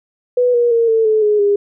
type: tone with pitch steps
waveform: sine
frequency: 493.6 / 477.9 / 462.7 / 448 / 433.7 / 419.9 / 406.5 Hz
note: B4 / A#4 / A#4 / A4 / A4 / G#4 / G#4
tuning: -1 / +43 / -13 / +31 / -25 / +19 / -37 cents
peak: -10 dBFS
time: 0.37-1.56 s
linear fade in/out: 5 ms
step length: 170 ms
effects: none